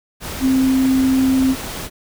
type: tone in noise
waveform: sine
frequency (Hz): 262.9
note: C4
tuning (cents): +8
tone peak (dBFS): -12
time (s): 0.4-1.56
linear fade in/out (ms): 50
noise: pink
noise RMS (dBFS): -28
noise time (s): 0.2-1.9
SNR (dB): +13
effects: none